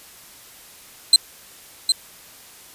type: tone with echo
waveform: 35% pulse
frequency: 4100 Hz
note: C8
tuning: 36 cents flat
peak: -6 dBFS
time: 1.13-1.16 s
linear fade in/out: 2 ms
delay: 760 ms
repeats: 1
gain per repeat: -6 dB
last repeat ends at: 1.92 s
effects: white hiss -45 dBFS RMS until 2.74 s + resampled to 32000 Hz